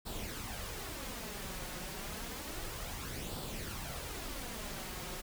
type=noise with flanger; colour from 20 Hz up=pink; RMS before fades=-42 dBFS; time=0.05-5.22 s; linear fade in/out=20 ms; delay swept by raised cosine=0.23 to 5.53 ms; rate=0.3 Hz; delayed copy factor=+0.5; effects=none